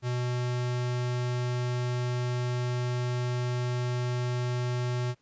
square tone, 123.4 Hz, B2, 1 cent flat, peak -28 dBFS, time 0.02-5.15 s, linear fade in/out 50 ms, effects pink hiss -70 dBFS RMS until 5.21 s + resampled to 16000 Hz

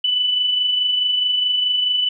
sine tone with amplitude modulation, 2985 Hz, F#7, 15 cents sharp, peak -14 dBFS, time 0.04-2.09 s, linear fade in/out 5 ms, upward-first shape sine, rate 24.7 Hz, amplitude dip 40%, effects none

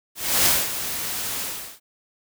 white noise with ADSR envelope, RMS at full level -17 dBFS, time 0.15-1.8 s, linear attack 310 ms, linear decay 210 ms, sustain -11 dB, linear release 400 ms, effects none

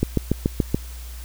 click train, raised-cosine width 3 ms, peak -5 dBFS, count 6, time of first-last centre 0.03-0.745 s, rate 6.99 Hz, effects added 60 Hz sine -33 dBFS peak until 1.24 s + white hiss -44 dBFS RMS until 1.24 s

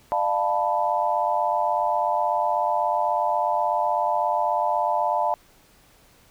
sine chord, B half-diminished seventh, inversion first, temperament equal with one note detuned, 602.1 / 698.5 / 880 / 987.8 Hz, D5 / F5 / A5 / B5, +43 / 0 / 0 / 0 cents, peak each -27 / -25 / -24 / -27 dBFS, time 0.12-5.34 s, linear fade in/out 0 ms, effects pink hiss -56 dBFS RMS until 6.3 s

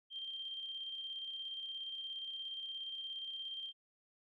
sine tone with tremolo, 3167 Hz, G7, 17 cents sharp, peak -40 dBFS, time 0.1-3.73 s, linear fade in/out 50 ms, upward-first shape square, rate 17 Hz, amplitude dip 30%, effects none

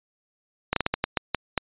slowing click train, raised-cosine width 0.3 ms, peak -6 dBFS, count 9, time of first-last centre 0.73-1.577 s, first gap 33 ms, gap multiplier 1.32, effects resampled to 8000 Hz

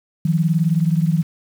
sine beating tone pair, 159.3 / 178.3 Hz, D#3 / F3, +41 / +36 cents, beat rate 19 Hz, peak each -16 / -19 dBFS, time 0.25-1.23 s, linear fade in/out 5 ms, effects 7-bit

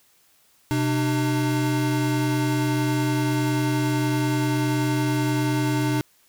square tone pair together, 127.59 / 301.2 Hz, C3 / D4, -43 / +44 cents, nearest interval octave + minor third, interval 1487 cents, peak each -24 dBFS, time 0.71-6.01 s, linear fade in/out 0 ms, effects white hiss -60 dBFS RMS until 6.28 s

